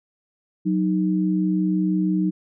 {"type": "tone pair together", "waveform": "sine", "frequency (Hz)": [184.8, 310.8], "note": ["F#3", "D#4"], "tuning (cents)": [-2, -2], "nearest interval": "major sixth", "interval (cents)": 900, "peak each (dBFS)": [-20, -22], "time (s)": [0.65, 2.31], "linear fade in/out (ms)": 20, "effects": []}